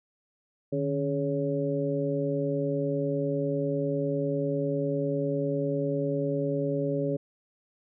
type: harmonic tone with a mistuned harmonic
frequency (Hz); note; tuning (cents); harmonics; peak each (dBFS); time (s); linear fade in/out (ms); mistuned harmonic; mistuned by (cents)
140; C#3; +18; 1 / 2 / 3 / 4; -31 / -31 / -31 / -31; 0.72-7.17; 10; 1; +120
effects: none